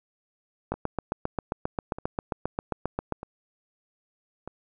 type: two click trains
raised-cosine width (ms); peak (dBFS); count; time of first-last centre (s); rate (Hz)
1; -22 / -13; 4 / 19; 0.74-4.476 / 0.72-3.123; 0.803 / 7.49
effects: none